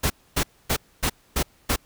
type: noise bursts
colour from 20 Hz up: pink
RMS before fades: -22 dBFS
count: 6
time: 0.03-1.762 s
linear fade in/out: 10 ms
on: 72 ms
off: 260 ms
effects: pink hiss -59 dBFS RMS until 1.85 s